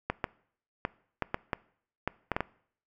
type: clicks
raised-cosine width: 0.5 ms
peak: -13 dBFS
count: 10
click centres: 0.1 / 0.242 / 0.851 / 1.223 / 1.344 / 1.532 / 2.076 / 2.317 / 2.365 / 2.406 s
effects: noise-tail reverb RT60 0.6 s tail -22 dB re dry